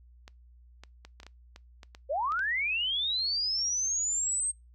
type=clicks; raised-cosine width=0.2 ms; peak=-29 dBFS; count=11; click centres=0.279 / 0.836 / 1.05 / 1.201 / 1.232 / 1.266 / 1.561 / 1.832 / 1.949 / 2.321 / 2.393 s
type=linear sweep; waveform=sine; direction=up; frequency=502 to 8450 Hz; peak=-27 dBFS; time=2.09-4.52 s; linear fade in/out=20 ms
effects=noise-tail reverb RT60 0.2 s tail -24 dB re dry + added 60 Hz sine -53 dBFS peak until 4.74 s